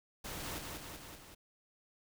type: noise with echo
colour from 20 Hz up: pink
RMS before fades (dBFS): -43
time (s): 0.24-0.59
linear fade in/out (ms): 10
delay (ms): 190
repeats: 4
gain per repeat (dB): -3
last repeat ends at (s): 1.35
effects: none